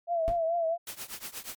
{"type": "tone with vibrato", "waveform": "sine", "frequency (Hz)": 669, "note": "E5", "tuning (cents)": 25, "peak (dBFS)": -25, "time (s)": [0.07, 0.78], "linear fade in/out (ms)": 50, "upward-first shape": "triangle", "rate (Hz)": 4.6, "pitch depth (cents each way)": 78}
{"type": "noise with exponential decay", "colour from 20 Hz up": "brown", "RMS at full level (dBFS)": -31, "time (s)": [0.28, 0.43], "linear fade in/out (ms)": 0, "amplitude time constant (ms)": 31}
{"type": "noise with tremolo", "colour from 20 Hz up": "white", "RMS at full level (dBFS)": -37, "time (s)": [0.87, 1.55], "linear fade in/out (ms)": 2, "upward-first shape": "triangle", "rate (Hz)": 8.4, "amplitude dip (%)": 95}
{"effects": ["MP3 96 kbps"]}